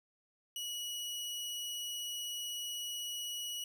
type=tone; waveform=sawtooth; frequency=2921 Hz; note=F#7; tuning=23 cents flat; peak=-35 dBFS; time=0.56-3.64 s; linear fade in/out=2 ms; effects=none